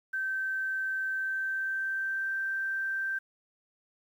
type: tone with pitch glide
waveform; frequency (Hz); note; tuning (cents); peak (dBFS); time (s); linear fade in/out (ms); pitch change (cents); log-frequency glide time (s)
sine; 1549 to 1566.1; G6 to G6; -21 to -2; -29; 0.13-3.19; 10; +19; 1.06-2.33
effects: 10-bit